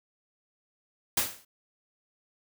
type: noise with exponential decay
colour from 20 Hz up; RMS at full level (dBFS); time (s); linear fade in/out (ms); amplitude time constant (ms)
white; -22; 1.17-1.45; 5; 59
effects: none